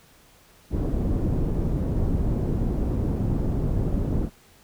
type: low-pass noise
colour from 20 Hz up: pink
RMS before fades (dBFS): -24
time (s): 0.7-4.3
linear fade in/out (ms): 50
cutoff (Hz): 310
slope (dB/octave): 12
effects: pink hiss -55 dBFS RMS until 4.63 s